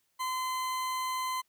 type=tone; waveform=40% pulse; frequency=1027 Hz; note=C6; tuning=33 cents flat; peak=-30 dBFS; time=0.19-1.42 s; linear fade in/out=20 ms; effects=white hiss -75 dBFS RMS until 1.48 s